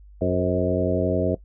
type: harmonic tone with a mistuned harmonic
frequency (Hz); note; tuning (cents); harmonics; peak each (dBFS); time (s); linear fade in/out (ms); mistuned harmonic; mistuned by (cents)
91; F#2; -28; 1 / 2 / 3 / 4 / 5 / 6 / 7; -27 / -27 / -27 / -27 / -27 / -27 / -27; 0.21-1.35; 5; 6; -40
effects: noise-tail reverb RT60 0.1 s tail -19 dB re dry + added 50 Hz sine -44 dBFS peak until 1.44 s